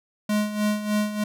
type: tone with tremolo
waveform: square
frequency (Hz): 210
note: G#3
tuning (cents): +19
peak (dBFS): -20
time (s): 0.29-1.24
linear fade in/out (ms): 5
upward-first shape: sine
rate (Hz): 3.3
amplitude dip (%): 70
effects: none